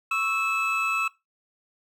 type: tone cluster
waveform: triangle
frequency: 1107 / 1315 / 2606 Hz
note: C#6 / E6 / E7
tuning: -3 / -5 / -20 cents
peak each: -30 / -25 / -24 dBFS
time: 0.11-1.08 s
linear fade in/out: 5 ms
effects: noise-tail reverb RT60 0.2 s tail -18 dB re dry